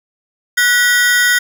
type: ring-modulated tone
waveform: 40% pulse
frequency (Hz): 1705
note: G#6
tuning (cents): +45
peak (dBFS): -6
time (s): 0.57-1.39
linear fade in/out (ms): 10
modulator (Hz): 228
effects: none